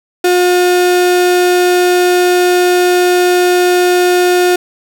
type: tone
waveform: 35% pulse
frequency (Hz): 358.5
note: F4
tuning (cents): +45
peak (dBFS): -6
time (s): 0.24-4.56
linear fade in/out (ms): 5
effects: none